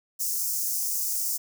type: high-pass noise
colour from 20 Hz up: white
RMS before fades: -28 dBFS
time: 0.19-1.38 s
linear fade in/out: 20 ms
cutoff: 5300 Hz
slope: 48 dB/octave
effects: none